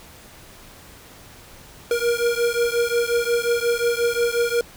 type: beating tone pair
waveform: square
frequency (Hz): 470.8 / 476.4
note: A#4 / A#4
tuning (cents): +17 / +38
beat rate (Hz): 5.6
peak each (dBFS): -22 / -23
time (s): 1.91-4.61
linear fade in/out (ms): 2
effects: pink hiss -45 dBFS RMS until 4.76 s